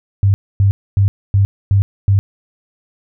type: tone bursts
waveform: sine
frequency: 99 Hz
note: G2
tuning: 18 cents sharp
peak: -8 dBFS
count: 6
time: 0.23-2.19 s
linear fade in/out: 0 ms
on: 110 ms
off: 260 ms
effects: none